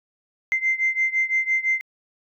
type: beating tone pair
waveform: sine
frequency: 2079 / 2084.9 Hz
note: C7 / C7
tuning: -12 / -7 cents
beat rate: 5.9 Hz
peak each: -21 / -23 dBFS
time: 0.52-1.81 s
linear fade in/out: 0 ms
effects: tanh soft clip ceiling -12 dBFS